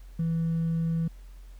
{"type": "tone with hard clipping", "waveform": "triangle", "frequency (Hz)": 164.81, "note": "E3", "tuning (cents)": 0, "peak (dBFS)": -24, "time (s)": [0.19, 1.08], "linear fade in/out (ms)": 5, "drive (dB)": 2, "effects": ["added 44 Hz sine -43 dBFS peak until 1.59 s", "pink hiss -62 dBFS RMS until 1.59 s"]}